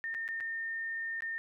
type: tone with dropouts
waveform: sine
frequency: 1819 Hz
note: A#6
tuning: 43 cents flat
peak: -34 dBFS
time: 0.04-1.38 s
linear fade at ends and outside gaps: 0 ms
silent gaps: 0.142-0.148 / 0.279-0.288 / 0.402-0.407 / 1.206-1.222 s
effects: none